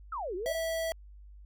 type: exponential two-way sweep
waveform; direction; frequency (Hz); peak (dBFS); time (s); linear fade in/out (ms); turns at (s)
sine; down then up; 1396.9 to 343.9 to 681; -33; 0.12-0.55; 5; 0.35
type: tone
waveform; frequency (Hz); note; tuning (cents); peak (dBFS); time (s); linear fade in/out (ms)
square; 654; E5; -14; -31; 0.46-0.92; 0
effects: added 50 Hz sine -48 dBFS peak until 1.45 s